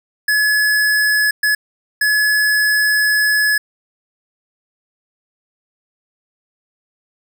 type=tone bursts at uneven times; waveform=square; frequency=1702 Hz; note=G#6; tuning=42 cents sharp; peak=-13 dBFS; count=3; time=0.28-1.31 / 1.43-1.55 / 2.01-3.58 s; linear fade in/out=5 ms; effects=none